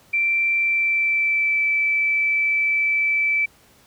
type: tone with pitch glide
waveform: sine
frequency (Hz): 2349 to 2317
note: D7 to D7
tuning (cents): 0 to -24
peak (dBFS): -17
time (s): 0.13-3.46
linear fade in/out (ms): 10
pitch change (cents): -24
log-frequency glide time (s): 0.56-1.63
effects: pink hiss -54 dBFS RMS until 3.86 s + high-pass 60 Hz 12 dB/octave